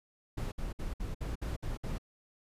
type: noise bursts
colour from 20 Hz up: brown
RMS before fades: -36 dBFS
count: 8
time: 0.37-1.983 s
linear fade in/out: 10 ms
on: 150 ms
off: 59 ms
effects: resampled to 32000 Hz